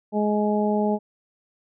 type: harmonic tone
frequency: 209.8 Hz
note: G#3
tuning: 18 cents sharp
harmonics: 1 / 2 / 3 / 4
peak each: -22 / -25 / -27 / -28 dBFS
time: 0.12-0.99 s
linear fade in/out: 50 ms
effects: none